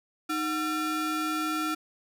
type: ring-modulated tone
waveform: square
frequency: 523.3 Hz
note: C5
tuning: in tune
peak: -25 dBFS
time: 0.29-1.75 s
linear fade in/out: 10 ms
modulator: 834 Hz
effects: none